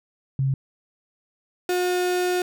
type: tone pair in turn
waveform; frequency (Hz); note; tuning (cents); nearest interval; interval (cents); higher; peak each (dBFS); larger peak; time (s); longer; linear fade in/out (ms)
sine / 35% pulse; 134.9 / 360.1; C#3 / F#4; -47 / -47; octave + perfect fourth; 1700; second; -19; neither; 0.39-0.54 / 1.69-2.42; second; 2
effects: none